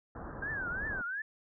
pink low-pass noise, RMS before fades -43 dBFS, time 0.15-1.02 s, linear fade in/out 5 ms, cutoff 1700 Hz, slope 96 dB/octave
sine tone with vibrato, 1571 Hz, G6, 3 cents sharp, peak -34 dBFS, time 0.42-1.22 s, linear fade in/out 5 ms, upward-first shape triangle, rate 2.8 Hz, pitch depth 230 cents each way
effects none

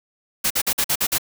white noise bursts, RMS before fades -20 dBFS, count 7, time 0.44-1.183 s, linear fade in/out 10 ms, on 65 ms, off 48 ms, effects none

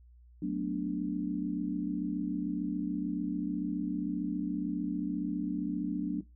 sine chord, B minor seventh, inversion second, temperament equal, 185 / 220 / 246.9 / 293.7 Hz, F#3 / A3 / B3 / D4, 0 / 0 / 0 / 0 cents, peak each -35 / -39 / -38 / -33 dBFS, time 0.42-6.21 s, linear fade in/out 5 ms, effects noise-tail reverb RT60 0.2 s tail -18 dB re dry + added 60 Hz sine -54 dBFS peak until 6.35 s

